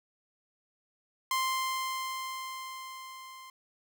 sawtooth tone with level ramp, 1046.5 Hz, C6, in tune, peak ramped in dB -23 to -43 dBFS, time 1.31-3.5 s, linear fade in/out 2 ms, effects none

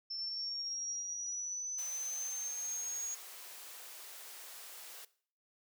sine linear sweep, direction up, 5340 to 6645 Hz, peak -37 dBFS, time 0.1-3.15 s, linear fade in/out 10 ms
white high-pass noise, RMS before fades -50 dBFS, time 1.78-5.05 s, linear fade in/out 5 ms, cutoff 400 Hz, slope 24 dB/octave
effects noise-tail reverb RT60 0.5 s tail -18 dB re dry

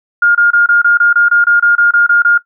sine tone bursts, 1416 Hz, F6, 23 cents sharp, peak -5 dBFS, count 14, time 0.22-2.378 s, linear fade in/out 5 ms, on 130 ms, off 26 ms, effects noise-tail reverb RT60 0.1 s tail -18 dB re dry

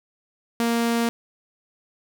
sawtooth tone, 233.1 Hz, A#3, in tune, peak -16 dBFS, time 0.6-1.09 s, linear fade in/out 0 ms, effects none

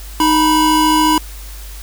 square tone pair together, 309.2 / 981.6 Hz, D#4 / B5, -11 / -11 cents, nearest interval octave + minor sixth, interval 2000 cents, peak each -14 / -13 dBFS, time 0.2-1.18 s, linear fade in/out 2 ms, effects added 50 Hz sine -29 dBFS peak until 1.82 s + white hiss -37 dBFS RMS until 1.82 s

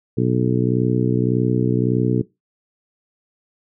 harmonic tone, 61.74 Hz, B1, in tune, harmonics 2 / 3 / 4 / 5 / 6 / 7, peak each -20 / -22 / -23 / -24 / -25 / -25 dBFS, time 0.17-2.22 s, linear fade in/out 10 ms, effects noise-tail reverb RT60 0.2 s tail -20 dB re dry

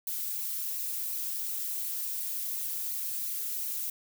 violet noise with flanger, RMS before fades -34 dBFS, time 0.07-3.9 s, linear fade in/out 2 ms, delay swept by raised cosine 0.57 to 5.67 ms, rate 2.8 Hz, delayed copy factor -0.7, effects none

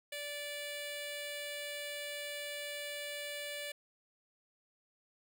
10% pulse tone with notch filter, 582 Hz, D5, 16 cents flat, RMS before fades -42 dBFS, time 0.12-3.72 s, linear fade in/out 5 ms, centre 1200 Hz, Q 1.6, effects none

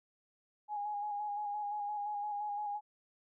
sine tone with vibrato, 828 Hz, G#5, 5 cents flat, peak -35 dBFS, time 0.68-2.81 s, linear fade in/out 50 ms, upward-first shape square, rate 5.8 Hz, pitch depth 24 cents each way, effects none

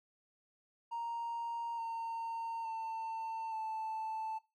triangle tone with pitch steps, 932.3 / 914.7 / 897.4 / 880.5 Hz, A#5 / A#5 / A5 / A5, 0 / -33 / +34 / +1 cents, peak -34 dBFS, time 0.91-4.39 s, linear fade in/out 20 ms, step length 870 ms, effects noise-tail reverb RT60 0.2 s tail -17 dB re dry + tanh soft clip ceiling -32 dBFS

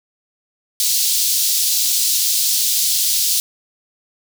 pink high-pass noise, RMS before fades -17 dBFS, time 0.8-3.4 s, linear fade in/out 0 ms, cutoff 4000 Hz, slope 24 dB/octave, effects none

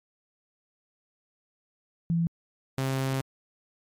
sine / sawtooth tone pair in turn, 167.7 / 133.47 Hz, E3 / C3, +30 / +35 cents, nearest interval major third, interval 395 cents, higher first, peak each -22 dBFS, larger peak neither, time 2.1-2.27 / 2.78-3.21 s, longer second, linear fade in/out 0 ms, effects MP3 96 kbps

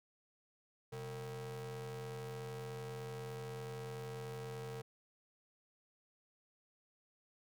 45% pulse ring-modulated tone, 163.9 Hz, E3, 10 cents flat, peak -40 dBFS, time 0.92-4.82 s, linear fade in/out 10 ms, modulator 291 Hz, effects none

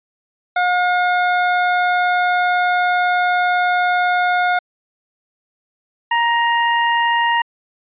25% pulse tone pair in turn, 718 / 937.7 Hz, F5 / A#5, +48 / +10 cents, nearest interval perfect fourth, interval 462 cents, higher second, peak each -10 dBFS, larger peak neither, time 0.56-4.59 / 6.11-7.42 s, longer first, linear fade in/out 5 ms, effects resampled to 8000 Hz

